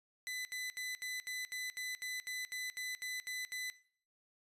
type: tone bursts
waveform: sawtooth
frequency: 2005 Hz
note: B6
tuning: 26 cents sharp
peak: -36 dBFS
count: 14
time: 0.27-3.7 s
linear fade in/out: 0 ms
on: 180 ms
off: 70 ms
effects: noise-tail reverb RT60 0.5 s tail -17 dB re dry + resampled to 32000 Hz